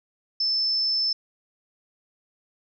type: tone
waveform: sine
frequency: 5274 Hz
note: E8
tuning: in tune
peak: -21 dBFS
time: 0.4-1.13 s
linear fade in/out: 5 ms
effects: none